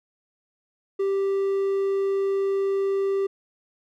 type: tone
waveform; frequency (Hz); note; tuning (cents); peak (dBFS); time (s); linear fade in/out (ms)
triangle; 392; G4; 0; -19; 0.99-3.27; 10
effects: none